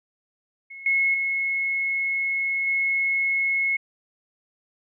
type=tone with level steps; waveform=sine; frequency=2178 Hz; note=C#7; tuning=31 cents flat; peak=-37 / -18 / -22 / -20 dBFS; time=0.7-3.77 s; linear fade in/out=10 ms; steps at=0.86 / 1.14 / 2.67 s; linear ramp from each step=2 ms; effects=none